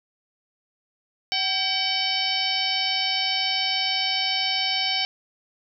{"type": "harmonic tone with a mistuned harmonic", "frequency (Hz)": 761, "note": "F#5", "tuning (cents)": 48, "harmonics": [1, 2, 3, 4, 5, 6, 7], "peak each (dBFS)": [-31, -38, -29, -27, -32, -29, -28], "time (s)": [1.32, 5.05], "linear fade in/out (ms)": 0, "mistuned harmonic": 2, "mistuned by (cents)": 88, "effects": []}